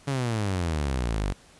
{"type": "exponential sweep", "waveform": "sawtooth", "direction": "down", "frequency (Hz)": [142.7, 46.25], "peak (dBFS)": -21, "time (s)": [0.07, 1.33], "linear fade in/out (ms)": 10, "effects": ["pink hiss -54 dBFS RMS until 1.59 s", "resampled to 24000 Hz"]}